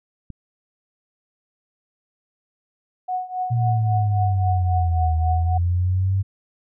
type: click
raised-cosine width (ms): 5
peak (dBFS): -23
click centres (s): 0.303
type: tone with tremolo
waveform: sine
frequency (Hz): 736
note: F#5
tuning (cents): -9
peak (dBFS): -20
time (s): 3.08-5.58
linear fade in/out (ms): 10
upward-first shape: triangle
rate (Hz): 3.7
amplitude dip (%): 90
type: exponential two-way sweep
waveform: sine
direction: down then up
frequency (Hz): 120 to 79 to 97.8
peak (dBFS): -17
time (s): 3.5-6.23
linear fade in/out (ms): 20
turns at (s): 5.14
effects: none